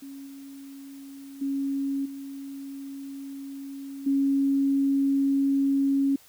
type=tone with level steps; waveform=sine; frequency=275.4 Hz; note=C#4; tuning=11 cents flat; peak=-38 / -40 / -25 / -35 / -20 dBFS; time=0.02-6.16 s; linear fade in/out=5 ms; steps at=0.26 / 1.41 / 2.05 / 4.06 s; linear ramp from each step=10 ms; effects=white hiss -55 dBFS RMS until 6.28 s